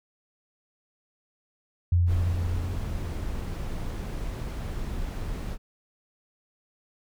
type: tone with exponential decay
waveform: sine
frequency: 87.31 Hz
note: F2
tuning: in tune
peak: -17 dBFS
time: 1.92-4.32 s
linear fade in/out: 5 ms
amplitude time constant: 520 ms
type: noise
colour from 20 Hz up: brown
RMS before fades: -32 dBFS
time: 2.06-5.58 s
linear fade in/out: 50 ms
effects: none